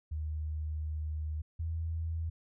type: tone pair in turn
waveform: sine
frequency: 77.1 / 81.65 Hz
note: D#2 / E2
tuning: -15 / -16 cents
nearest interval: minor second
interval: 99 cents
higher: second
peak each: -33 / -32 dBFS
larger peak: second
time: 0.11-1.42 / 1.59-2.3 s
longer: first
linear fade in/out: 10 ms
effects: none